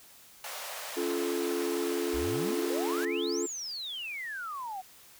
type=high-pass noise; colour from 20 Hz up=pink; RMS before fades=-40 dBFS; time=0.44-3.05 s; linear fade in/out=2 ms; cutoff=520 Hz; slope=48 dB/octave
type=chord; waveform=triangle; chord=Db augmented; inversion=none; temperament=just; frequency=277.2 / 346.5 / 433.1 Hz; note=Db4 / F4 / A4; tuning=0 / -14 / -27 cents; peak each=-34 / -30 / -31 dBFS; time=0.96-3.47 s; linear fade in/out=20 ms
type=exponential two-way sweep; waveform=sine; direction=up then down; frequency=55 to 7620 to 724 Hz; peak=-35 dBFS; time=2.13-4.82 s; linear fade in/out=20 ms; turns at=3.44 s
effects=white hiss -55 dBFS RMS until 5.19 s